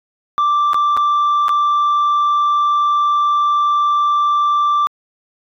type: tone with dropouts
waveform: sine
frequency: 1174.7 Hz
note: D6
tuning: in tune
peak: -9 dBFS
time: 0.38-4.87 s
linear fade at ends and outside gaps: 0 ms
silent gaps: 0.733-0.744 / 0.967-0.973 / 1.483-1.492 s
effects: tanh soft clip ceiling -11 dBFS